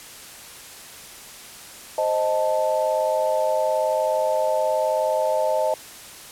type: chord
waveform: sine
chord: A diminished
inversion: first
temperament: equal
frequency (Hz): 523.3 / 622.3 / 880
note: C5 / Eb5 / A5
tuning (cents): 0 / 0 / 0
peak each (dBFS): -25 / -21 / -25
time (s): 1.98-5.74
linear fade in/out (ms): 2
effects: white hiss -41 dBFS RMS until 6.31 s + low-pass 12000 Hz 12 dB/octave